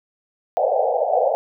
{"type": "band-pass noise", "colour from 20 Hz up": "pink", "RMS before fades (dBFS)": -19, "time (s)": [0.57, 1.35], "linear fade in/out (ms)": 0, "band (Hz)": [480, 800], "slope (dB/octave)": 96, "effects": []}